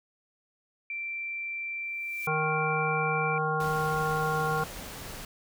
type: tone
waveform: sine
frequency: 2349 Hz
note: D7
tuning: in tune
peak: -32 dBFS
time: 0.9-3.38 s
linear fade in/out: 2 ms
type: noise with exponential growth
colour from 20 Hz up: blue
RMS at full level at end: -43 dBFS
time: 1.76-2.27 s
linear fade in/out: 2 ms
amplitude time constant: 110 ms
type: harmonic tone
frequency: 155.56 Hz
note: D#3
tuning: in tune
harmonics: 1 / 3 / 5 / 7 / 9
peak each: -32 / -32 / -32 / -32 / -32 dBFS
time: 2.27-4.64 s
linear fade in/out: 5 ms
type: noise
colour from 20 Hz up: pink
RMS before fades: -41 dBFS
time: 3.6-5.25 s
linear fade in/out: 2 ms
effects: none